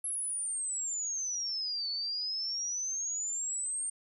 sine exponential two-way sweep, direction down then up, 11150 to 4435 to 8790 Hz, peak -32 dBFS, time 0.04-3.9 s, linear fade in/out 5 ms, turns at 1.9 s, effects none

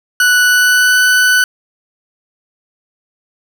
40% pulse tone with pitch glide, 1480 to 1495.5 Hz, F#6 to F#6, 0 to +18 cents, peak -7 dBFS, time 0.2-1.44 s, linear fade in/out 2 ms, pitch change +18 cents, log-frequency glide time 0.44-0.99 s, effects none

